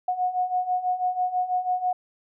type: beating tone pair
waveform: sine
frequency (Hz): 726 / 732.1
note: F#5 / F#5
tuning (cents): -33 / -19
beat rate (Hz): 6.1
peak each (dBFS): -28 / -24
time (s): 0.08-1.93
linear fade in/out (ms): 5
effects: none